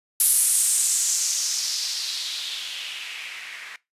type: noise with low-pass filter sweep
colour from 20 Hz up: violet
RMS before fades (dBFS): -25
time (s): 0.2-3.76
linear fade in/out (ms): 2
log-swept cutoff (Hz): 11000 to 1900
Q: 3
effects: noise-tail reverb RT60 0.2 s tail -20 dB re dry + resampled to 32000 Hz